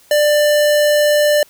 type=tone; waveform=square; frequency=593 Hz; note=D5; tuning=17 cents sharp; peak=-11 dBFS; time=0.11-1.43 s; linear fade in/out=2 ms; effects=white hiss -49 dBFS RMS until 1.49 s